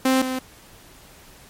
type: tone pair in turn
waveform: sawtooth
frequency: 261.6 / 258.6 Hz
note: C4 / C4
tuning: 0 / -20 cents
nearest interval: unison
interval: 20 cents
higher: first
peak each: -12 / -20 dBFS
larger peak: first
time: 0.05-0.22 / 0.22-0.39 s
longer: neither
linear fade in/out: 5 ms
effects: pink hiss -48 dBFS RMS until 1.49 s + MP3 64 kbps